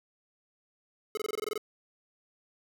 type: tone bursts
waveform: square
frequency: 427.4 Hz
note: G#4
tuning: 50 cents sharp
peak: -31 dBFS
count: 10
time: 1.15-1.578 s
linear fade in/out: 2 ms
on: 23 ms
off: 22 ms
effects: none